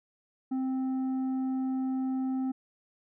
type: tone with tanh clipping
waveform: sine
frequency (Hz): 261.6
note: C4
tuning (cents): 0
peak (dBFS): -29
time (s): 0.51-2.52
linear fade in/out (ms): 10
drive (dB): 6
effects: none